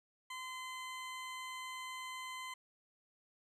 20% pulse tone, 1028 Hz, C6, 31 cents flat, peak -38 dBFS, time 0.3-2.54 s, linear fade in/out 5 ms, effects low-pass 11000 Hz 12 dB/octave

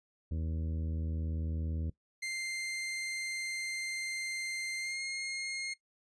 harmonic tone, 80.2 Hz, E2, 47 cents flat, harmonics 1 / 2 / 3 / 4 / 5 / 6 / 7, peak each -33 / -42 / -45 / -50 / -59 / -56 / -59 dBFS, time 0.31-1.9 s, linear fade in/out 5 ms
sawtooth tone with pitch glide, 2093 to 2138 Hz, C7 to C7, 0 to +37 cents, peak -32 dBFS, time 2.22-5.74 s, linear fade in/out 10 ms, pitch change +37 cents, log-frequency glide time 4.79-5.01 s
effects noise-tail reverb RT60 0.1 s tail -19 dB re dry + resampled to 22050 Hz

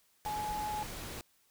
sine tone in noise, 844 Hz, G#5, 28 cents sharp, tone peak -34 dBFS, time 0.26-0.83 s, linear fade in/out 0 ms, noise pink, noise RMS -43 dBFS, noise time 0.25-1.21 s, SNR +6 dB, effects white hiss -70 dBFS RMS until 1.5 s

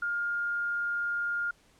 sine tone, 1412 Hz, F6, 19 cents sharp, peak -28 dBFS, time 0.02-1.51 s, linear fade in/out 5 ms, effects pink hiss -63 dBFS RMS until 1.79 s + low-pass 10000 Hz 12 dB/octave

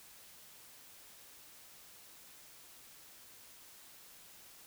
silence, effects white hiss -57 dBFS RMS until 4.66 s

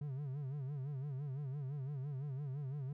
triangle tone with vibrato, 138.59 Hz, C#3, in tune, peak -37 dBFS, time 0.01-2.93 s, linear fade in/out 5 ms, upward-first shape sine, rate 5.9 Hz, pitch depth 130 cents each way, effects none

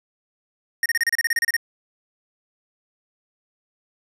square tone bursts, 1856 Hz, A#6, 8 cents flat, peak -18 dBFS, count 13, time 0.83-1.566 s, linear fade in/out 2 ms, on 28 ms, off 31 ms, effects resampled to 32000 Hz + 8-bit

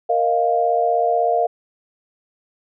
sine chord, Bb suspended fourth, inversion none, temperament equal, 466.2 / 622.3 / 698.5 Hz, Bb4 / Eb5 / F5, 0 / 0 / 0 cents, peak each -21 / -22 / -17 dBFS, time 0.09-1.47 s, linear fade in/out 10 ms, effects none

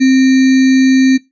sine tone with sample-and-hold, 262.9 Hz, C4, 8 cents sharp, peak -5 dBFS, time 0-1.18 s, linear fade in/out 20 ms, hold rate 2100 Hz, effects noise-tail reverb RT60 0.2 s tail -19 dB re dry + resampled to 16000 Hz

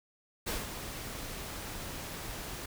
pink noise with ADSR envelope, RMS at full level -33 dBFS, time 0.46-2.66 s, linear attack 18 ms, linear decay 180 ms, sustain -8 dB, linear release 7 ms, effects none

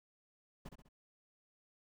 brown noise with echo, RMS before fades -45 dBFS, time 0.65-0.69 s, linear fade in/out 10 ms, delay 66 ms, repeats 3, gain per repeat -6 dB, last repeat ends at 0.888 s, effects none

